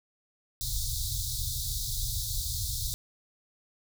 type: band-stop noise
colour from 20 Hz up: pink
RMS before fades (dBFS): -32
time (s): 0.61-2.94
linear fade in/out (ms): 0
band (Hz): 130 to 3600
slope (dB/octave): 96
effects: none